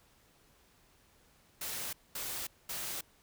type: noise bursts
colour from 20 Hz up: white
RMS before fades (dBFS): -39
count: 3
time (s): 1.61-3.01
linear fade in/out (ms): 5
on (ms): 320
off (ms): 220
effects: pink hiss -66 dBFS RMS until 3.22 s